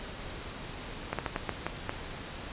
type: slowing click train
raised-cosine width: 0.5 ms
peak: -15 dBFS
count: 7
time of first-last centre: 1.13-1.894 s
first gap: 57 ms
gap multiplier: 1.32
effects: pink hiss -41 dBFS RMS until 2.52 s + resampled to 8000 Hz